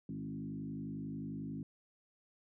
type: tone with frequency modulation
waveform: sine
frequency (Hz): 215.5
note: A3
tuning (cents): -36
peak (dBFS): -39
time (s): 0.09-1.63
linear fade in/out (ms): 2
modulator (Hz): 51.2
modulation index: 1.6
effects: none